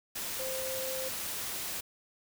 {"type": "tone in noise", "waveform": "sine", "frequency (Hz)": 523.3, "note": "C5", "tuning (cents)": 0, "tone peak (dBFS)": -36, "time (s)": [0.39, 1.09], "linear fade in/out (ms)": 10, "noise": "white", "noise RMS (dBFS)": -37, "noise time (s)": [0.15, 1.81], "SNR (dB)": -2, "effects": []}